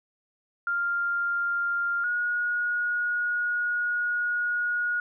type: tone pair in turn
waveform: sine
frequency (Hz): 1397 / 1445.4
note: F6 / F#6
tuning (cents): 0 / -41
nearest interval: minor second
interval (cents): 59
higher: second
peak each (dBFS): -24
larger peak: neither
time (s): 0.67-2.04 / 2.04-5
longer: second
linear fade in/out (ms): 2
effects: none